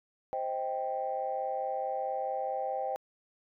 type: chord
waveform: sine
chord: C minor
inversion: none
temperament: just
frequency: 523.3 / 627.9 / 784.9 Hz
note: C5 / Eb5 / G5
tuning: 0 / +16 / +2 cents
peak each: -35 / -37 / -33 dBFS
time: 0.33-2.96 s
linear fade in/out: 0 ms
effects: tanh soft clip ceiling -22 dBFS